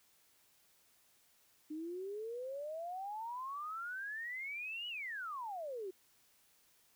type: exponential two-way sweep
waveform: sine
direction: up then down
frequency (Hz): 300 to 2960 to 359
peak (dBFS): -40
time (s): 1.7-5.91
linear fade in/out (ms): 10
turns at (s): 4.88
effects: white hiss -70 dBFS RMS until 6.95 s